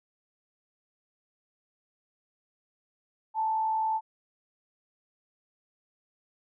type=tone with frequency modulation; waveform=sine; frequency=880 Hz; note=A5; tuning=in tune; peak=-25 dBFS; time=3.34-4.01 s; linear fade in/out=50 ms; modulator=51.3 Hz; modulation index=0.28; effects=none